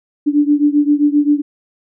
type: beating tone pair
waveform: sine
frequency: 290.1 / 297.7 Hz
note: D4 / D4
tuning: -21 / +24 cents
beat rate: 7.6 Hz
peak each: -12 / -14 dBFS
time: 0.26-1.42 s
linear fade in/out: 20 ms
effects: none